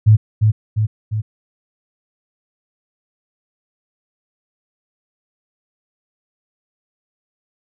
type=tone with echo; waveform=sine; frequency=107.9 Hz; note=A2; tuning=33 cents flat; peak=-5 dBFS; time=0.06-0.17 s; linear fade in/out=20 ms; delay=350 ms; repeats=3; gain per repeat=-4 dB; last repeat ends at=1.22 s; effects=none